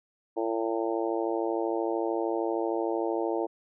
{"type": "harmonic tone", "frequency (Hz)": 113.1, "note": "A2", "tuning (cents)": 48, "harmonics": [3, 4, 5, 6, 7, 8], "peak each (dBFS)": [-30, -32, -34, -36, -37, -38], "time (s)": [0.36, 3.47], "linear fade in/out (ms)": 20, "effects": []}